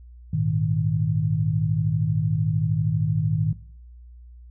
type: chord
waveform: sine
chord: Ab suspended second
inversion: none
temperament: just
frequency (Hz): 103.83 / 116.8 / 155.74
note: Ab2 / Bb2 / Eb3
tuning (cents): 0 / +4 / +2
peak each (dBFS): -26 / -27 / -22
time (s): 0.33-3.53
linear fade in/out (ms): 5
effects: noise-tail reverb RT60 0.5 s tail -17 dB re dry + added 60 Hz sine -42 dBFS peak until 4.5 s